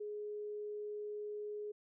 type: tone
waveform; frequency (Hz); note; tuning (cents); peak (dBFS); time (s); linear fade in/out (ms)
sine; 418.3; G#4; +12; -40; 0-1.72; 10
effects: none